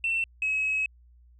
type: tone pair in turn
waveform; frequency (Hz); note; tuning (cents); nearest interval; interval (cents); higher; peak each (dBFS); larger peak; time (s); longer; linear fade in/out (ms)
sine; 2693 / 2563; E7 / E7; +36 / -49; minor second; 85; first; -23; neither; 0.04-0.24 / 0.42-0.86; second; 2
effects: tanh soft clip ceiling -20 dBFS + added 60 Hz sine -53 dBFS peak until 1.39 s